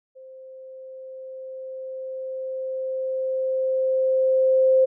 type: tone with level ramp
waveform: sine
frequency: 523.3 Hz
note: C5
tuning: in tune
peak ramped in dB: -41 to -13 dBFS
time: 0.15-4.86 s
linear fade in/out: 20 ms
effects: none